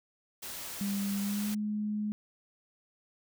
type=noise; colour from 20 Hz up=white; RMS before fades=-41 dBFS; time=0.42-1.55 s; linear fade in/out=10 ms
type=tone with pitch glide; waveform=sine; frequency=199.6 to 210.5 Hz; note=G3 to G#3; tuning=+32 to +24 cents; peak=-30 dBFS; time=0.81-2.12 s; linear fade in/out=0 ms; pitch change=+92 cents; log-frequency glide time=1.19-1.54 s
effects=none